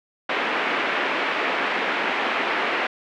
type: band-pass noise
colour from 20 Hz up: white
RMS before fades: -24 dBFS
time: 0.29-2.87 s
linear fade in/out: 5 ms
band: 250 to 2500 Hz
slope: 24 dB/octave
effects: none